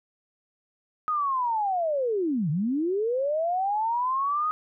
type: linear two-way sweep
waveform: sine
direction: down then up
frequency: 1262 to 140.3 to 1262 Hz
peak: -23 dBFS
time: 1.08-4.51 s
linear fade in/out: 0 ms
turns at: 2.5 s
effects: none